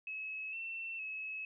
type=tone with pitch steps; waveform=sine; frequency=2577 / 2690 / 2579 Hz; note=E7 / E7 / E7; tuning=-40 / +34 / -39 cents; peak=-39 dBFS; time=0.07-1.45 s; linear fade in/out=2 ms; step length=460 ms; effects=none